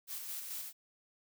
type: noise with tremolo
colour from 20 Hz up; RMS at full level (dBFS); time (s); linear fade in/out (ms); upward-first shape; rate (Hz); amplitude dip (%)
blue; -41; 0.07-0.73; 50; square; 4.6; 35
effects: none